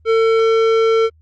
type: tone with tanh clipping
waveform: sine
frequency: 450 Hz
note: A4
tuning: 39 cents sharp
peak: -13 dBFS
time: 0.05-1.1 s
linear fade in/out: 50 ms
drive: 15 dB
effects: added 79 Hz sine -48 dBFS peak until 1.21 s + Opus 24 kbps